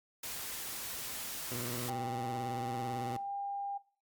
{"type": "noise", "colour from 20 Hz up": "white", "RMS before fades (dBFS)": -41, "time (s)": [0.23, 1.9], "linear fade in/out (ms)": 5}
{"type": "tone with vibrato", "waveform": "15% pulse", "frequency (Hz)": 121.6, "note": "B2", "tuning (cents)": -26, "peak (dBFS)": -32, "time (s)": [1.51, 3.17], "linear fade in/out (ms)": 5, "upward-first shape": "sine", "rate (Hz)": 18, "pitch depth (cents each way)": 73}
{"type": "tone with pitch glide", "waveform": "sine", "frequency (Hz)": [791, 800.7], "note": ["G5", "G5"], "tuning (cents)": [15, 37], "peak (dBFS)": -36, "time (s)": [1.88, 3.78], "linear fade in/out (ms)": 10, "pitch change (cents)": 22, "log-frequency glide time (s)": [3.14, 3.32]}
{"effects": ["noise-tail reverb RT60 0.4 s tail -18 dB re dry", "Opus 48 kbps"]}